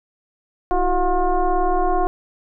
sine tone with frequency modulation, 370 Hz, F#4, in tune, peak -15 dBFS, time 0.71-2.07 s, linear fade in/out 0 ms, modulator 351 Hz, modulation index 1.7, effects none

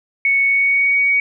sine tone with pitch glide, 2217 to 2247 Hz, C#7 to C#7, 0 to +23 cents, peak -12 dBFS, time 0.25-1.2 s, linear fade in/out 2 ms, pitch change +23 cents, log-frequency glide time 0.43-0.98 s, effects none

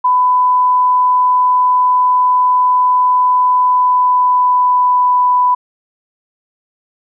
sine tone with pitch glide, 1000 to 993.7 Hz, B5 to B5, +21 to +10 cents, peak -8 dBFS, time 0.04-5.55 s, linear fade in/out 10 ms, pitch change -11 cents, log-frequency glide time 3.65-5.15 s, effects none

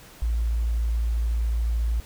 sine tone, 57 Hz, A#1, 38 cents flat, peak -21 dBFS, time 0.22-2 s, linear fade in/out 0 ms, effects pink hiss -48 dBFS RMS until 2.05 s

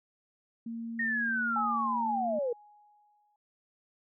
sine tone, 230 Hz, A#3, 23 cents flat, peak -35 dBFS, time 0.66-2.39 s, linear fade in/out 5 ms
sine linear sweep, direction down, 1864.7 to 460 Hz, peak -28 dBFS, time 0.99-2.53 s, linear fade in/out 5 ms
sine tone with exponential decay, 833 Hz, G#5, 5 cents sharp, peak -30 dBFS, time 1.56-3.36 s, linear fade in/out 2 ms, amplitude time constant 390 ms
effects none

